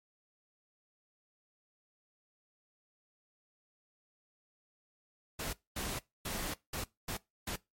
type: noise bursts at uneven times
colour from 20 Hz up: pink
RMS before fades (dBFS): -38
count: 6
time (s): 5.39-5.53 / 5.76-5.99 / 6.25-6.54 / 6.73-6.84 / 7.08-7.17 / 7.47-7.56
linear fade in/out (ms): 5
effects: noise-tail reverb RT60 0.2 s tail -21 dB re dry + MP3 64 kbps